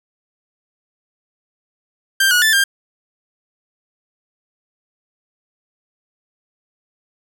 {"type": "tone with pitch steps", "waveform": "sawtooth", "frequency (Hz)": [1579, 1456, 1758, 1598], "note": ["G6", "F#6", "A6", "G6"], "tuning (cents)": [12, -28, -2, 33], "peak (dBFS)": -8, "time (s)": [2.2, 2.64], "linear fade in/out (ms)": 5, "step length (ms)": 110, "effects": []}